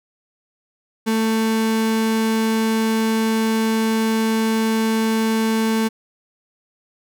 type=tone; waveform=35% pulse; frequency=222.3 Hz; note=A3; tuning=18 cents sharp; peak=-15 dBFS; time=1.06-5.89 s; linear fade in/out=20 ms; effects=none